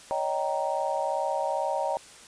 sine chord, Eb dominant seventh, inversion third, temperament just, 560 / 622.3 / 777.8 / 933.4 Hz, Db5 / Eb5 / G5 / Bb5, +18 / 0 / -14 / +2 cents, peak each -31 dBFS, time 0.11-1.97 s, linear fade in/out 0 ms, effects white hiss -49 dBFS RMS until 2.27 s + resampled to 22050 Hz

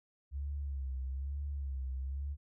sine tone with vibrato, 68.3 Hz, C#2, 25 cents flat, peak -35 dBFS, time 0.31-2.37 s, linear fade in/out 50 ms, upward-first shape sine, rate 1.1 Hz, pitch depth 83 cents each way, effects none

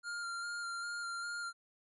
square tone with vibrato, 1398 Hz, F6, 1 cent sharp, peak -39 dBFS, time 0.03-1.53 s, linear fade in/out 50 ms, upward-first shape square, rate 2.5 Hz, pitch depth 15 cents each way, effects resampled to 24000 Hz

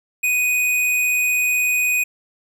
square tone, 2489 Hz, D#7, in tune, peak -17 dBFS, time 0.23-2.04 s, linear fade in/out 10 ms, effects none

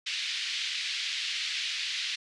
white band-pass noise, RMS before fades -33 dBFS, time 0.06-2.16 s, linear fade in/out 10 ms, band 2100 to 4500 Hz, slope 24 dB/octave, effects resampled to 24000 Hz

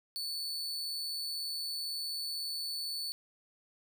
40% pulse tone, 4461 Hz, C#8, 10 cents sharp, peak -34 dBFS, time 0.16-3.12 s, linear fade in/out 0 ms, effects none

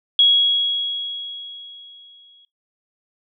sine tone with exponential decay, 3322 Hz, G#7, in tune, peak -9 dBFS, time 0.19-2.45 s, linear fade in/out 2 ms, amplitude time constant 490 ms, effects noise-tail reverb RT60 0.2 s tail -21 dB re dry

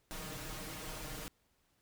pink noise with comb filter, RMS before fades -44 dBFS, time 0.11-1.28 s, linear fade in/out 0 ms, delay 6.4 ms, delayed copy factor +0.75, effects pink hiss -75 dBFS RMS until 1.81 s

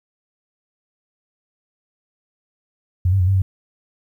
sine tone with pitch steps, 90.5 / 97.2 / 89.8 / 96.9 / 94.8 Hz, F#2 / G2 / F2 / G2 / F#2, -38 / -14 / +49 / -20 / +43 cents, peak -13 dBFS, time 3.05-3.42 s, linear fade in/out 5 ms, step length 74 ms, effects 9-bit

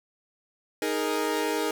sawtooth chord, D# suspended fourth, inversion none, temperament equal, 311.1 / 415.3 / 466.2 Hz, D#4 / G#4 / A#4, 0 / 0 / 0 cents, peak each -26 dBFS, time 0.82-1.71 s, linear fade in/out 2 ms, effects none

